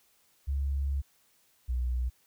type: tone pair in turn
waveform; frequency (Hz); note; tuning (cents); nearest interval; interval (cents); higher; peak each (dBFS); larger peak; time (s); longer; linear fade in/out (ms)
sine; 69.3 / 61.74; C#2 / B1; 0 / 0; major second; 200; first; -27; neither; 0.47-1.02 / 1.68-2.1; first; 20
effects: white hiss -67 dBFS RMS until 2.26 s